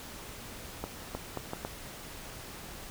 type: accelerating click train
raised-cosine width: 1 ms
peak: -20 dBFS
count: 5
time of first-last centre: 0.84-1.65 s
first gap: 310 ms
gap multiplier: 0.72
effects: pink hiss -45 dBFS RMS until 2.9 s